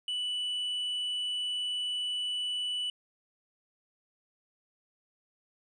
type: tone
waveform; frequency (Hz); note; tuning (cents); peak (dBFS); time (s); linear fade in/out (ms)
triangle; 2967; F#7; +4; -29; 0.08-2.9; 2
effects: resampled to 22050 Hz